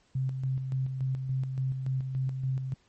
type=tone with tremolo; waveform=sine; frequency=131.7 Hz; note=C3; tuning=12 cents sharp; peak=-26 dBFS; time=0.15-2.74 s; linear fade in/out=5 ms; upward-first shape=square; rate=3.5 Hz; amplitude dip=45%; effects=pink hiss -67 dBFS RMS until 2.88 s + MP3 32 kbps